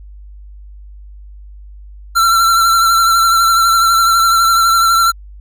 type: tone with vibrato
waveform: square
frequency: 1354 Hz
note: E6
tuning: 46 cents sharp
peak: -9 dBFS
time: 2.15-5.12 s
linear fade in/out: 20 ms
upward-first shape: sine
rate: 12 Hz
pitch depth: 31 cents each way
effects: added 50 Hz sine -32 dBFS peak until 5.4 s